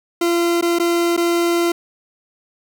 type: tone with dropouts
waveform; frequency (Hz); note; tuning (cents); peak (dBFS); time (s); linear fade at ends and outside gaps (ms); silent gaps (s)
40% pulse; 342.6; F4; -33; -14; 0.21-1.72; 5; 0.612-0.624 / 0.787-0.797 / 1.166-1.175
effects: none